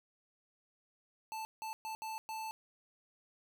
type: tone bursts at uneven times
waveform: square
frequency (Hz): 880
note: A5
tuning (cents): 0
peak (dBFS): -40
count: 5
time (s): 1.32-1.45 / 1.62-1.73 / 1.85-1.95 / 2.02-2.18 / 2.29-2.51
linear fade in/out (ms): 0
effects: none